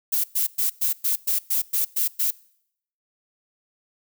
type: noise bursts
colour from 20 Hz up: violet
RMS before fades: -22 dBFS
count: 10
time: 0.12-2.31 s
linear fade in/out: 10 ms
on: 120 ms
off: 110 ms
effects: noise-tail reverb RT60 0.7 s tail -23 dB re dry